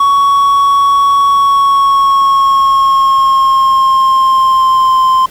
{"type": "tone with pitch glide", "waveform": "triangle", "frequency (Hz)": [1118, 1043.1], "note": ["C#6", "C6"], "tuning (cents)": [14, -6], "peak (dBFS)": -4, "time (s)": [0, 5.26], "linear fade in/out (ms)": 5, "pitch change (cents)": -120, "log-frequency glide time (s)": [1.27, 5.02], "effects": ["pink hiss -37 dBFS RMS until 5.3 s"]}